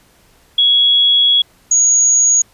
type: tone pair in turn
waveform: sine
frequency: 3343 / 6686 Hz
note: G#7 / G#8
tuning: +11 / +11 cents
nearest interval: octave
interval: 1200 cents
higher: second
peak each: -8 dBFS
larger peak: neither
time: 0.58-1.42 / 1.71-2.42 s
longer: first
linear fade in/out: 5 ms
effects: pink hiss -51 dBFS RMS until 2.53 s + resampled to 32000 Hz